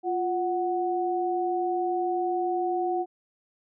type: tone pair together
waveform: sine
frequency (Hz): 350.9 / 740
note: F4 / F#5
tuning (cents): +8 / 0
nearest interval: octave + minor second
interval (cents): 1292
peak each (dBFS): -27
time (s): 0.03-3.06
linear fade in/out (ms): 50
effects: none